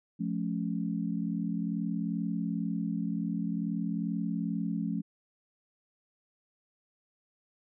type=chord; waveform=sine; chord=F augmented; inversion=none; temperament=equal with one note detuned; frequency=174.61 / 215.1 / 277.2 Hz; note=F3 / A3 / C#4; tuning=0 / -39 / 0 cents; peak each=-33 / -33 / -36 dBFS; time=0.19-5.02 s; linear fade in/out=20 ms; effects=none